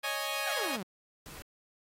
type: chord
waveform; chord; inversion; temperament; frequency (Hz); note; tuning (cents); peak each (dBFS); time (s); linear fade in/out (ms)
10% pulse; C# suspended second; none; equal; 554.4 / 622.3 / 830.6; C#5 / D#5 / G#5; 0 / 0 / 0; -28; 0.03-0.77; 20
type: exponential sweep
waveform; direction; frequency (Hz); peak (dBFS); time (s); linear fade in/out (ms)
sawtooth; down; 827 to 174.61; -32; 0.46-0.83; 5
type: noise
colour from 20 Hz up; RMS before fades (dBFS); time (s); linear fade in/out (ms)
pink; -47; 1.26-1.42; 0
effects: AAC 48 kbps